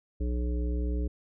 harmonic tone with a mistuned harmonic, 60.2 Hz, B1, 44 cents flat, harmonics 1 / 3 / 5 / 7 / 9, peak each -27 / -40 / -38 / -41 / -48 dBFS, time 0.2-1.08 s, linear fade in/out 10 ms, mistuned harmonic 1, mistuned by +35 cents, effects none

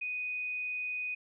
sine tone, 2489 Hz, D#7, in tune, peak -33 dBFS, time 0.01-1.15 s, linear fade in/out 10 ms, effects none

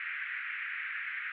white band-pass noise, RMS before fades -38 dBFS, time 0-1.32 s, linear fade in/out 2 ms, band 1500 to 2300 Hz, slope 48 dB/octave, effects none

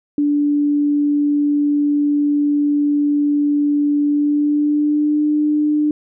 sine tone with pitch glide, 291.3 to 299.7 Hz, D4 to D4, -14 to +35 cents, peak -13 dBFS, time 0.18-5.91 s, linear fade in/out 2 ms, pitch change +49 cents, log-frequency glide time 4.04-5.26 s, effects none

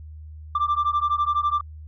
sine beating tone pair, 1174.7 / 1186.7 Hz, D6 / D6, 0 / +18 cents, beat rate 12 Hz, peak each -21 dBFS, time 0.55-1.61 s, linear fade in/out 5 ms, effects tanh soft clip ceiling -16 dBFS + added 77 Hz sine -37 dBFS peak until 1.87 s

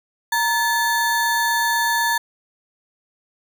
square ring-modulated tone, 1332 Hz, E6, 18 cents sharp, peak -15 dBFS, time 0.32-2.18 s, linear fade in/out 5 ms, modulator 400 Hz, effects none

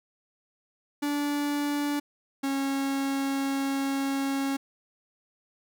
45% pulse tone pair in turn, 290 / 273.7 Hz, D4 / C#4, -22 / -22 cents, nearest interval minor second, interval 100 cents, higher first, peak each -26 dBFS, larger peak neither, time 1.02-2 / 2.43-4.57 s, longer second, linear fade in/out 10 ms, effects none

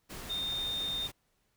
sine tone in noise, 3648 Hz, A#7, 38 cents flat, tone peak -32 dBFS, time 0.29-1.08 s, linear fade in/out 20 ms, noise pink, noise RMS -44 dBFS, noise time 0.09-1.12 s, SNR +9 dB, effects pink hiss -75 dBFS RMS until 1.56 s

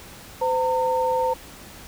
sine tone pair together, 511 / 911.8 Hz, C5 / A#5, -41 / -39 cents, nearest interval minor seventh, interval 1002 cents, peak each -22 dBFS, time 0.41-1.34 s, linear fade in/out 10 ms, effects pink hiss -43 dBFS RMS until 1.87 s

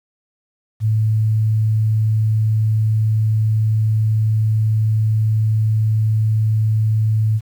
sine tone, 109.1 Hz, A2, 14 cents flat, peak -13 dBFS, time 0.8-7.41 s, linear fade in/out 50 ms, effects 8-bit

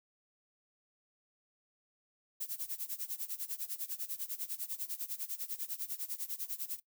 violet noise with tremolo, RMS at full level -37 dBFS, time 2.4-6.8 s, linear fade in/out 10 ms, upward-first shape sine, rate 10 Hz, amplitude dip 90%, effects noise-tail reverb RT60 0.1 s tail -19 dB re dry

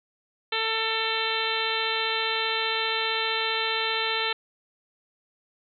harmonic tone, 446.2 Hz, A4, 24 cents sharp, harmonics 1 / 2 / 3 / 4 / 5 / 6 / 7 / 8 / 9, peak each -33 / -33 / -33 / -33 / -33 / -33 / -33 / -33 / -33 dBFS, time 0.52-4.33 s, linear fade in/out 5 ms, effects none

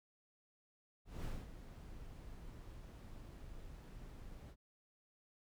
brown noise with ADSR envelope, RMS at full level -41 dBFS, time 1.05-4.56 s, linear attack 200 ms, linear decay 210 ms, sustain -11 dB, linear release 61 ms, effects none

